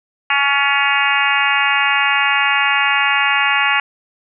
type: harmonic tone with a mistuned harmonic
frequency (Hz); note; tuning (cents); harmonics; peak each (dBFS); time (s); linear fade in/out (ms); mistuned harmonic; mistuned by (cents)
280; C#4; +18; 3 / 4 / 5 / 6 / 7 / 8 / 9 / 10; -21 / -21 / -21 / -21 / -21 / -21 / -21 / -21; 0.3-3.8; 2; 6; +30
effects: none